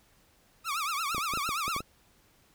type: tone with vibrato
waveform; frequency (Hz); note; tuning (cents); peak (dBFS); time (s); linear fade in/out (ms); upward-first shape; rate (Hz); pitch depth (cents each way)
sawtooth; 1230; D#6; -20; -26; 0.64-1.82; 50; triangle; 8.7; 220
type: clicks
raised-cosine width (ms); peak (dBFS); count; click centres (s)
2; -25; 8; 1.147 / 1.181 / 1.337 / 1.374 / 1.491 / 1.68 / 1.764 / 1.805
effects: pink hiss -64 dBFS RMS until 2.54 s